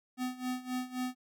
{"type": "tone with tremolo", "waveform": "square", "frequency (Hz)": 252.7, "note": "B3", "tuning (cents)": 40, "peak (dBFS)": -32, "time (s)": [0.17, 1.15], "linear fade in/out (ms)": 50, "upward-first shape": "sine", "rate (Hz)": 3.8, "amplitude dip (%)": 85, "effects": []}